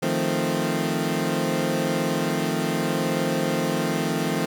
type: chord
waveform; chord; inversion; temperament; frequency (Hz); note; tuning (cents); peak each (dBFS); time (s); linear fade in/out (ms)
20% pulse; F dominant seventh; third; equal; 155.56 / 174.61 / 220 / 261.6; Eb3 / F3 / A3 / C4; 0 / 0 / 0 / 0; -23; 0.02-4.46; 10
effects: none